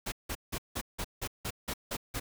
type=noise bursts; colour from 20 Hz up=pink; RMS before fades=-35 dBFS; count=10; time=0.06-2.2 s; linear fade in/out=10 ms; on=61 ms; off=170 ms; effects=none